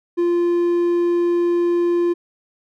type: tone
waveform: triangle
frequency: 346.9 Hz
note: F4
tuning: 12 cents flat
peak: -13 dBFS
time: 0.17-2.14 s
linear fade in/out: 20 ms
effects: none